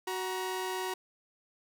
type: tone pair together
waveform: sawtooth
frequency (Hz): 371.8 / 948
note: F#4 / A#5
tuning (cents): +8 / +29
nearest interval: octave + major third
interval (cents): 1621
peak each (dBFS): -31 / -33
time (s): 0.07-0.94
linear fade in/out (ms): 5
effects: none